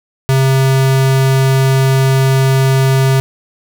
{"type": "tone", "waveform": "square", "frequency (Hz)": 133.5, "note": "C3", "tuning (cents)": 35, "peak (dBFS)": -9, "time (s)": [0.29, 3.2], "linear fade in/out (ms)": 0, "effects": []}